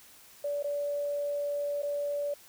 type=tone with dropouts; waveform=sine; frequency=577 Hz; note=D5; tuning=31 cents flat; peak=-29 dBFS; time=0.44-2.34 s; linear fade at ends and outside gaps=5 ms; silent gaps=0.627-0.642 / 1.822-1.83 s; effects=white hiss -55 dBFS RMS until 2.48 s